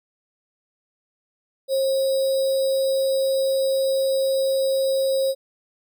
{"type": "tone with sample-and-hold", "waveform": "sine", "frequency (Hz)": 536, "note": "C5", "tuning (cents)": 42, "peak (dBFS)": -18, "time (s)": [1.68, 5.35], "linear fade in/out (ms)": 50, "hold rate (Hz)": 4410, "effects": []}